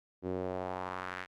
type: tone with band-pass filter sweep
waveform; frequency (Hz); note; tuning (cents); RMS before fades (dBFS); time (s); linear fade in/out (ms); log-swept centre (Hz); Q
sawtooth; 91.9; F#2; -11; -38; 0.22-1.27; 50; 350 to 1900; 1.9
effects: none